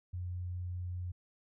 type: tone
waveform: sine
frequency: 89.5 Hz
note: F2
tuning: 43 cents sharp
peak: -36 dBFS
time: 0.13-1.12 s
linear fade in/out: 10 ms
effects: none